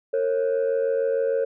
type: tone pair together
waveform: sine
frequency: 457.8 / 544.4 Hz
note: A#4 / C#5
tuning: -31 / -31 cents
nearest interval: minor third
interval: 300 cents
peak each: -21 dBFS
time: 0.13-1.45 s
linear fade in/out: 10 ms
effects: tanh soft clip ceiling -17 dBFS

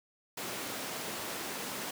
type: high-pass noise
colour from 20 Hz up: pink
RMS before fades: -39 dBFS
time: 0.37-1.91 s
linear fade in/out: 5 ms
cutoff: 240 Hz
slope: 12 dB/octave
effects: none

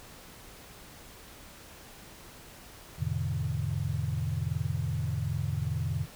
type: chord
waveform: sine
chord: F dominant seventh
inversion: none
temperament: equal with one note detuned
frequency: 87.31 / 110 / 130.81 / 152.27 Hz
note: F2 / A2 / C3 / Eb3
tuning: 0 / 0 / 0 / -37 cents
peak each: -34 dBFS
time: 2.98-6.06 s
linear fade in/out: 20 ms
effects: pink hiss -50 dBFS RMS until 6.15 s

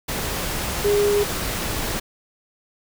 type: tone in noise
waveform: sine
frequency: 410 Hz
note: G#4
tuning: 22 cents flat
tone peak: -16 dBFS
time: 0.84-1.24 s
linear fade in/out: 10 ms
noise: pink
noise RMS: -26 dBFS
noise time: 0.08-2 s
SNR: +7 dB
effects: none

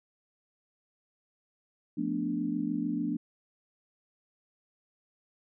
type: chord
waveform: sine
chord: B half-diminished seventh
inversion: second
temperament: equal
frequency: 174.61 / 220 / 246.9 / 293.7 Hz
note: F3 / A3 / B3 / D4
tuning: 0 / 0 / 0 / 0 cents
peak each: -37 / -35 / -34 / -32 dBFS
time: 1.97-3.17 s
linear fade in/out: 10 ms
effects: none

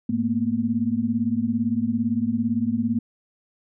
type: tone cluster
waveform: sine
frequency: 106.3 / 222.3 / 240 Hz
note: G#2 / A3 / B3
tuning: +41 / +18 / -49 cents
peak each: -32 / -24 / -23 dBFS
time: 0.09-2.99 s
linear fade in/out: 5 ms
effects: none

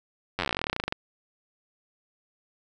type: slowing click train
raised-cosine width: 0.3 ms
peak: -11 dBFS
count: 24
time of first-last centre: 0.39-0.924 s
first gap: 10 ms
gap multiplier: 1.07
effects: none

